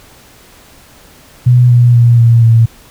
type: tone with pitch steps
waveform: sine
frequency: 123.47 / 121.14 / 118.85 / 116.61 / 114.41 Hz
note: B2 / B2 / A#2 / A#2 / A#2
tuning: 0 / -33 / +34 / +1 / -32 cents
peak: -3 dBFS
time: 1.46-2.66 s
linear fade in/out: 10 ms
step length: 240 ms
effects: pink hiss -41 dBFS RMS until 2.9 s